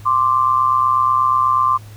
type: tone pair together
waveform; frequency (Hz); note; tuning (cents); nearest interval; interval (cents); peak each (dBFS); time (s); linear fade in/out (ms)
sine; 1046.5 / 1174.7; C6 / D6; 0 / 0; major second; 200; -15; 0.05-1.78; 20
effects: added 105 Hz sine -35 dBFS peak until 1.96 s + pink hiss -46 dBFS RMS until 1.96 s